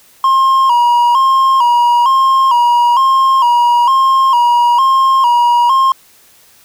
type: tone with vibrato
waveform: triangle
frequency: 1010 Hz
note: B5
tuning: 39 cents sharp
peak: -5 dBFS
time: 0.24-5.92 s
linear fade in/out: 2 ms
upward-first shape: square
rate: 1.1 Hz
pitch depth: 92 cents each way
effects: white hiss -46 dBFS RMS until 6.64 s